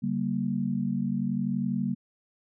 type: tone cluster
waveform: sine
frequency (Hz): 141 / 192.7 / 233.4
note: C#3 / G3 / A#3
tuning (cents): +30 / -29 / +2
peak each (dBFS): -33 / -29 / -29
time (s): 0.02-1.95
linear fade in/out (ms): 20
effects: none